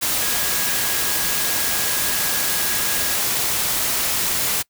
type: tone in noise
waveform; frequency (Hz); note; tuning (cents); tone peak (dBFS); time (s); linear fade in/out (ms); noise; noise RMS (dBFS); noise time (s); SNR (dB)
sine; 1652; G#6; -10; -32; 0.2-3.16; 20; white; -21; 0.01-4.63; -14
effects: noise-tail reverb RT60 0.1 s tail -24 dB re dry